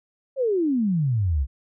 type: exponential sweep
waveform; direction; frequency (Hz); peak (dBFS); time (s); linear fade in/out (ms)
sine; down; 559 to 61.6; -19; 0.36-1.47; 50
effects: none